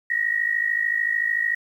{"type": "tone pair together", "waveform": "sine", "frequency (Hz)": [1864.7, 1918.2], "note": ["A#6", "A#6"], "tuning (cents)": [0, 49], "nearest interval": "unison", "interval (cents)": 49, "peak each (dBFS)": -23, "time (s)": [0.1, 1.55], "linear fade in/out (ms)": 5, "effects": ["9-bit"]}